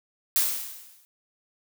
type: noise with exponential decay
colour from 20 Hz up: blue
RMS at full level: -20 dBFS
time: 0.36-1.05 s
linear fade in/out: 0 ms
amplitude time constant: 150 ms
effects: none